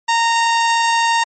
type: tone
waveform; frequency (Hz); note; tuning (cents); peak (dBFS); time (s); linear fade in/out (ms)
sawtooth; 924; A#5; -16; -9; 0.08-1.24; 10
effects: MP3 32 kbps